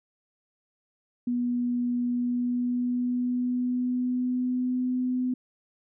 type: tone with pitch glide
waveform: sine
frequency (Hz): 243.6 to 252.3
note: B3 to B3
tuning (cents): -24 to +37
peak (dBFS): -24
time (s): 1.27-5.34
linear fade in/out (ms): 5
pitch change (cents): +61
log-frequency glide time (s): 2.07-4.9
effects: none